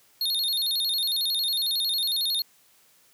square tone with vibrato, 3968 Hz, B7, 7 cents sharp, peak -24 dBFS, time 0.21-2.42 s, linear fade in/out 2 ms, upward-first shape square, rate 11 Hz, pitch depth 140 cents each way, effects white hiss -60 dBFS RMS until 3.13 s + high-pass 80 Hz 12 dB/octave

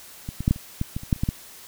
clicks, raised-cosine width 5 ms, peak -18 / -16 / -6 / -6 / -25 / -11 / -15 / -25 / -6 / -30 / -10 / -10 dBFS, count 12, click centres 0.289 / 0.406 / 0.479 / 0.51 / 0.561 / 0.814 / 0.965 / 1.034 / 1.128 / 1.162 / 1.235 / 1.289 s, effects white hiss -45 dBFS RMS until 1.67 s

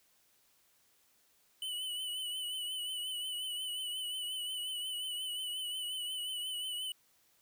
square tone with vibrato, 2989 Hz, F#7, 17 cents sharp, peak -37 dBFS, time 1.62-6.92 s, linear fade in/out 2 ms, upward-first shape triangle, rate 5.6 Hz, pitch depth 55 cents each way, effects white hiss -70 dBFS RMS until 7.41 s

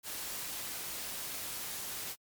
white noise, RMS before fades -40 dBFS, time 0.03-2.16 s, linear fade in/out 50 ms, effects MP3 96 kbps

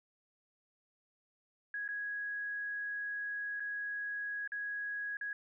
sine tone with dropouts, 1661.2 Hz, G#6, in tune, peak -36 dBFS, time 1.74-5.33 s, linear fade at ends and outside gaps 2 ms, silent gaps 1.879-1.888 / 3.598-3.603 / 4.476-4.519 / 5.17-5.211 s, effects none

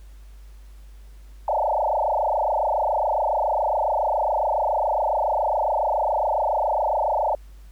sine tone with frequency modulation, 740 Hz, F#5, in tune, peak -19 dBFS, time 1.48-7.35 s, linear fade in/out 2 ms, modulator 27.2 Hz, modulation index 6.3, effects added 50 Hz sine -41 dBFS peak until 7.71 s + pink hiss -59 dBFS RMS until 7.71 s

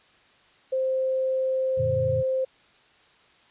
sine tone, 523.3 Hz, C5, in tune, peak -22 dBFS, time 0.72-2.45 s, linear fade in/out 10 ms
sine chord, Gb augmented, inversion none, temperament equal, 92.5 / 116.54 / 146.83 Hz, Gb2 / Bb2 / D3, 0 / 0 / 0 cents, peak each -32 / -29 / -32 dBFS, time 1.77-2.23 s, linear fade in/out 20 ms
effects white hiss -58 dBFS RMS until 3.5 s + resampled to 8000 Hz

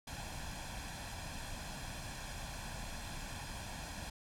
pink noise with comb filter, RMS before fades -44 dBFS, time 0.07-4.1 s, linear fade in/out 5 ms, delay 1.2 ms, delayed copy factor +0.65, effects low-pass 10000 Hz 12 dB/octave

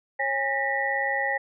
sine tone cluster, 546 / 816 / 1828 / 1946 Hz, C#5 / G#5 / A#6 / B6, -26 / -31 / -34 / -26 cents, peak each -31 / -29 / -30 / -27 dBFS, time 0.19-1.38 s, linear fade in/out 10 ms, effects none

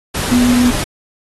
sine tone in noise, 245.4 Hz, B3, 11 cents flat, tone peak -9 dBFS, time 0.31-0.71 s, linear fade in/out 10 ms, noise pink, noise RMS -20 dBFS, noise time 0.14-0.84 s, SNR +8 dB, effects AAC 32 kbps

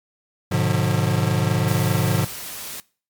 square chord, G# diminished seventh, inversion none, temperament just, 103.83 / 124.59 / 149.51 / 179.41 Hz, G#2 / B2 / D3 / F3, 0 / +16 / +31 / +47 cents, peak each -24 dBFS, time 0.51-2.25 s, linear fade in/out 10 ms
white noise, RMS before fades -33 dBFS, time 1.68-2.8 s, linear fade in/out 0 ms
effects noise-tail reverb RT60 0.4 s tail -22 dB re dry + MP3 96 kbps

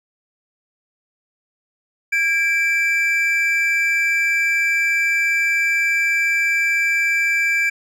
triangle tone pair together, 1630.7 / 2333 Hz, G#6 / D7, -32 / -12 cents, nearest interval tritone, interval 620 cents, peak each -20 / -15 dBFS, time 2.12-7.7 s, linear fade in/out 10 ms, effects none

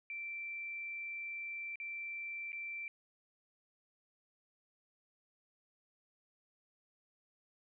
sine tone with dropouts, 2344 Hz, D7, 4 cents flat, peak -40 dBFS, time 0.1-2.88 s, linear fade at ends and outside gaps 1 ms, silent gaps 1.757-1.8 / 2.52-2.529 s, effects none

